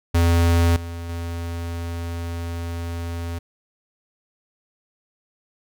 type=tone with level steps; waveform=square; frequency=84.8 Hz; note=E2; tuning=50 cents sharp; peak=-15 / -30 / -27 dBFS; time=0.14-3.39 s; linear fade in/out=10 ms; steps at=0.76 / 1.09 s; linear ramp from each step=5 ms; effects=none